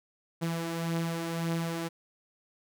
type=beating tone pair; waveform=sawtooth; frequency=165 / 166.8 Hz; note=E3 / E3; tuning=+2 / +21 cents; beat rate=1.8 Hz; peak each=-33 / -27 dBFS; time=0.41-1.89 s; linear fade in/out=20 ms; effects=none